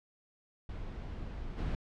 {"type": "noise with level steps", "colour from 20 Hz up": "brown", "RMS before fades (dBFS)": [-41, -34], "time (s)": [0.69, 1.75], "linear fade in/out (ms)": 2, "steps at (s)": 1.57, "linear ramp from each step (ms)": 20, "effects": ["low-pass 4000 Hz 12 dB/octave"]}